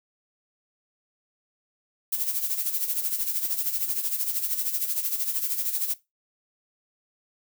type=noise with tremolo; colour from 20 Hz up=violet; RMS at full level=-25 dBFS; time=2.12-5.94 s; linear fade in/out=5 ms; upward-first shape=sine; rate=13 Hz; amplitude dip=65%; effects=noise-tail reverb RT60 0.2 s tail -18 dB re dry